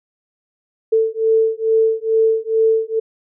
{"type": "beating tone pair", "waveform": "sine", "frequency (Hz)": [444, 446.3], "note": ["A4", "A4"], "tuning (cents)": [16, 25], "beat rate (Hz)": 2.3, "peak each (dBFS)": -16, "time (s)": [0.92, 3], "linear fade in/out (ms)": 10, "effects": []}